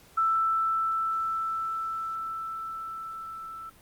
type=tone with level ramp; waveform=sine; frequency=1325 Hz; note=E6; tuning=9 cents sharp; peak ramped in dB=-21 to -38 dBFS; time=0.17-3.7 s; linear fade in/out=10 ms; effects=pink hiss -56 dBFS RMS until 3.81 s + Opus 48 kbps